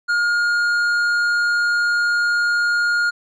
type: tone with tanh clipping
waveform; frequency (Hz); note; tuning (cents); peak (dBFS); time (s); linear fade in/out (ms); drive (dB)
sine; 1422; F6; +31; -17; 0.08-3.11; 20; 8
effects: none